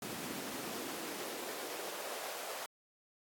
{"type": "noise with high-pass filter sweep", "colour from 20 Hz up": "pink", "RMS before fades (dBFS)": -43, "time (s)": [0.02, 2.66], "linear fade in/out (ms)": 2, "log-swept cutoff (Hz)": [210, 660], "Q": 1.8, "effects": ["AAC 64 kbps"]}